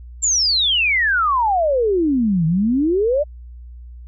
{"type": "exponential two-way sweep", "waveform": "sine", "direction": "down then up", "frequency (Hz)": [7459, 155.56, 617], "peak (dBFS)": -14, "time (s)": [0.22, 3.24], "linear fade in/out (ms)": 20, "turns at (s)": 2.46, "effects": ["added 60 Hz sine -34 dBFS peak until 4.07 s"]}